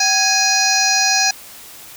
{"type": "harmonic tone with a mistuned harmonic", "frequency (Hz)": 830.6, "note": "G#5", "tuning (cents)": 0, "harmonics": [1, 2, 3, 5, 6, 7, 8], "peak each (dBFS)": [-20, -21, -21, -20, -21, -19, -23], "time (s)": [0, 1.31], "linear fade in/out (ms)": 5, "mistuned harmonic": 1, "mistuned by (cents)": -130, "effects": ["white hiss -38 dBFS RMS until 1.96 s"]}